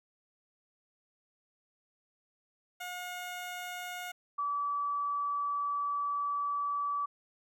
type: tone pair in turn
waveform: 15% pulse / sine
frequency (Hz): 719 / 1150.9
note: F#5 / D6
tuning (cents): -50 / -35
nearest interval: minor sixth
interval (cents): 815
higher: second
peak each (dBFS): -32 / -30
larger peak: second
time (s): 2.8-4.12 / 4.38-7.06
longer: second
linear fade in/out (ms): 10
effects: none